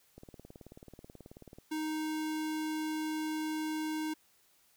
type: click train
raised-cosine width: 2 ms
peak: -36 dBFS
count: 27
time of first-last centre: 0.18-1.585 s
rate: 18.5 Hz
type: tone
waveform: square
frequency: 311.1 Hz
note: D#4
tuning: in tune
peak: -34 dBFS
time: 1.71-4.14 s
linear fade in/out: 10 ms
effects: white hiss -68 dBFS RMS until 4.76 s